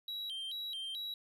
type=tone with vibrato; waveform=triangle; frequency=3500 Hz; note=A7; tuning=10 cents flat; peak=-37 dBFS; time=0.08-1.14 s; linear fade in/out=2 ms; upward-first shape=square; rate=2.3 Hz; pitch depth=180 cents each way; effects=none